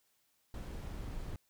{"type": "noise", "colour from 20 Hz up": "brown", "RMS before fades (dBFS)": -42, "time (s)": [0.54, 1.36], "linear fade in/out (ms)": 2, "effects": ["white hiss -75 dBFS RMS until 1.49 s"]}